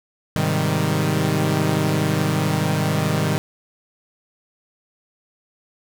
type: chord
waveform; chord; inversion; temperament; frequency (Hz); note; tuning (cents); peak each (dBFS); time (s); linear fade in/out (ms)
sawtooth; Ab major seventh; none; equal; 103.83 / 130.81 / 155.56 / 196; Ab2 / C3 / Eb3 / G3; 0 / 0 / 0 / 0; -22 / -21 / -17 / -21; 0.36-3.38; 0
effects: none